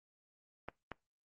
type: clicks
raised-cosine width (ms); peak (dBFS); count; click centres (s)
0.5; -26; 2; 0.686 / 0.917
effects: noise-tail reverb RT60 0.2 s tail -24 dB re dry + Opus 24 kbps